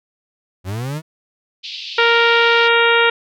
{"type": "linear sweep", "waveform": "40% pulse", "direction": "up", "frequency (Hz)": [87.31, 162.7], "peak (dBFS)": -21, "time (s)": [0.64, 1.02], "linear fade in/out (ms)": 50}
{"type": "band-pass noise", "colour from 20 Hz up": "white", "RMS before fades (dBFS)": -30, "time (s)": [1.63, 2.69], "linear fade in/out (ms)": 20, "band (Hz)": [2600, 4600], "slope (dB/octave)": 48}
{"type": "harmonic tone", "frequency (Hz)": 466.2, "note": "A#4", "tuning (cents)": 0, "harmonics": [1, 2, 3, 4, 5, 6, 7, 8], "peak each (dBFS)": [-16, -19, -16, -20, -20, -21, -24, -26], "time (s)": [1.98, 3.1], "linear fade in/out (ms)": 5}
{"effects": []}